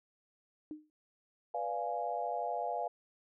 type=tone with exponential decay; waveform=sine; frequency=305.4 Hz; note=D#4; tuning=32 cents flat; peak=-37 dBFS; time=0.71-0.9 s; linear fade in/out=1 ms; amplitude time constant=41 ms
type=chord; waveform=sine; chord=B diminished seventh; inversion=none; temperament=equal with one note detuned; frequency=493.9 / 587.3 / 698.5 / 834.5 Hz; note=B4 / D5 / F5 / Ab5; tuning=0 / 0 / 0 / +8 cents; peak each=-41 / -41 / -36 / -39 dBFS; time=1.54-2.88 s; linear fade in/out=5 ms
effects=none